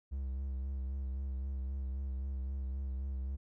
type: tone with vibrato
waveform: triangle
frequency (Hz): 66.6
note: C2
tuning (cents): +31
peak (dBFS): -33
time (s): 0.11-3.37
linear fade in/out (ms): 20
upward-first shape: sine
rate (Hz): 3.8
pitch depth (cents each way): 42
effects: none